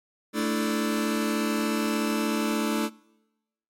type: chord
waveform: sawtooth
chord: A suspended fourth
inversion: none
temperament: just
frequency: 220 / 293.3 / 330 Hz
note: A3 / D4 / E4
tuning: 0 / -2 / +2 cents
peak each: -23 / -25 / -26 dBFS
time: 0.33-2.9 s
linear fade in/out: 50 ms
effects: noise-tail reverb RT60 1.0 s tail -25 dB re dry + MP3 64 kbps